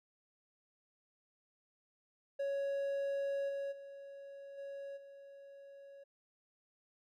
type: tone with level steps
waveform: triangle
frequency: 556 Hz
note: C#5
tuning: 5 cents sharp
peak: -32 / -35 / -46 / -41 / -50 dBFS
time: 2.39-6.04 s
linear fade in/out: 10 ms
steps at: 3.48 / 3.71 / 4.57 / 4.96 s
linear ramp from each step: 20 ms
effects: none